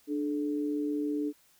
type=tone pair together; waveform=sine; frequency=295.6 / 431.2 Hz; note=D4 / A4; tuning=+11 / -35 cents; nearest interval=perfect fifth; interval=654 cents; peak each=-29 / -36 dBFS; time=0.07-1.33 s; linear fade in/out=50 ms; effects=white hiss -64 dBFS RMS until 1.59 s